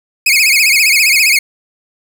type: tone with vibrato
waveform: sawtooth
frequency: 2349 Hz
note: D7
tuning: in tune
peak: -4 dBFS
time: 0.26-1.39 s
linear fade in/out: 5 ms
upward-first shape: sine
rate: 15 Hz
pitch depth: 170 cents each way
effects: none